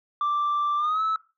sine tone with pitch glide, 1174.7 to 1303.4 Hz, D6 to E6, 0 to -20 cents, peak -20 dBFS, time 0.21-1.16 s, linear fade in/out 2 ms, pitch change +180 cents, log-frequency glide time 0.77-1.02 s, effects noise-tail reverb RT60 0.3 s tail -19 dB re dry + tanh soft clip ceiling -20 dBFS

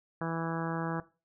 harmonic tone, 164.81 Hz, E3, in tune, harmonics 1 / 2 / 3 / 4 / 5 / 6 / 7 / 8 / 9 / 10, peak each -35 / -38 / -40 / -41 / -42 / -43 / -43 / -44 / -45 / -45 dBFS, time 0.21-1 s, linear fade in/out 2 ms, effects noise-tail reverb RT60 0.3 s tail -17 dB re dry

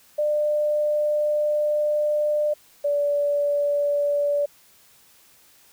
sine tone pair in turn, 598 / 578 Hz, D5 / D5, +31 / -28 cents, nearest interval minor second, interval 59 cents, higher first, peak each -19 dBFS, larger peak neither, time 0.18-2.54 / 2.84-4.46 s, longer first, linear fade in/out 10 ms, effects white hiss -55 dBFS RMS until 5.72 s

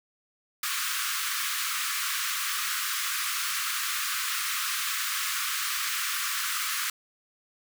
pink high-pass noise, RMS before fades -30 dBFS, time 0.63-6.9 s, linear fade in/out 2 ms, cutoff 1100 Hz, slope 96 dB/octave, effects none

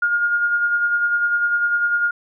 sine tone with tremolo, 1421 Hz, F6, 30 cents sharp, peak -14 dBFS, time 0.02-2.11 s, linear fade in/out 5 ms, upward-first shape sine, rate 10 Hz, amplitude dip 45%, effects none

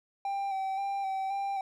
triangle tone with vibrato, 781 Hz, G5, 7 cents flat, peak -28 dBFS, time 0.25-1.61 s, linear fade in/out 2 ms, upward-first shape square, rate 1.9 Hz, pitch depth 24 cents each way, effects none

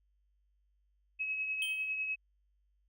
sine tone with tremolo, 2564 Hz, E7, 49 cents flat, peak -31 dBFS, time 1.19-2.16 s, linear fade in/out 20 ms, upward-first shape triangle, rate 10 Hz, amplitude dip 45%
square tone with exponential decay, 3136 Hz, G7, in tune, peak -33 dBFS, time 1.62-1.94 s, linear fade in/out 1 ms, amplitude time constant 68 ms
effects added 50 Hz sine -70 dBFS peak until 2.88 s

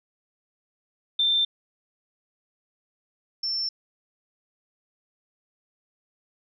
sine tone pair in turn, 3572 / 5380 Hz, A7 / E8, +25 / +34 cents, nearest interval perfect fifth, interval 709 cents, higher second, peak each -19 / -25 dBFS, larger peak first, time 1.19-1.45 / 3.43-3.69 s, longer neither, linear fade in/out 5 ms, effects none

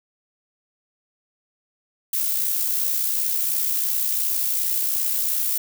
violet noise with amplitude modulation, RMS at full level -21 dBFS, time 2.13-5.58 s, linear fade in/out 5 ms, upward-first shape sine, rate 62.8 Hz, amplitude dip 40%, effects none

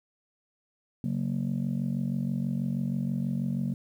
sine chord, F# major, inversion second, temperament just, 138.75 / 185 / 231.2 Hz, C#3 / F#3 / A#3, +2 / 0 / -14 cents, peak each -30 dBFS, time 1.04-3.74 s, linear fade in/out 2 ms, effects tanh soft clip ceiling -21 dBFS + 10-bit

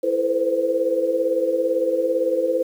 sine tone cluster, 332.8 / 444.5 / 499.2 / 517 Hz, E4 / A4 / B4 / C5, +17 / +18 / +19 / -21 cents, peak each -26 / -27 / -25 / -20 dBFS, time 0.03-2.63 s, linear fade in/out 10 ms, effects 8-bit

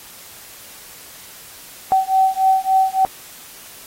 sine beating tone pair, 762 / 765.5 Hz, G5 / G5, -49 / -41 cents, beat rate 3.5 Hz, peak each -16 dBFS, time 1.92-3.05 s, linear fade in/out 0 ms, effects white hiss -40 dBFS RMS until 3.86 s + AAC 48 kbps

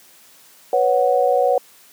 sine chord, B suspended second, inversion none, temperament equal, 493.9 / 554.4 / 740 Hz, B4 / C#5 / F#5, 0 / 0 / 0 cents, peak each -18 dBFS, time 0.73-1.58 s, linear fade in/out 2 ms, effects white hiss -49 dBFS RMS until 1.92 s + high-pass 150 Hz 12 dB/octave

